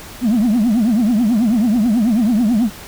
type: tone with vibrato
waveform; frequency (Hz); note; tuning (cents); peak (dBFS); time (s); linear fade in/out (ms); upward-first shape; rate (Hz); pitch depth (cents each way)
sine; 226; A3; +47; -9; 0.21-2.7; 50; triangle; 9.2; 240
effects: tanh soft clip ceiling -10 dBFS + pink hiss -35 dBFS RMS until 2.87 s